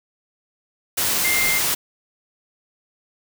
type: tone in noise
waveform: sine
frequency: 2100 Hz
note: C7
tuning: 6 cents sharp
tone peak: -20 dBFS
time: 1.24-1.59 s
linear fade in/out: 10 ms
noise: white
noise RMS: -21 dBFS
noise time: 0.97-1.75 s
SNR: -2 dB
effects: none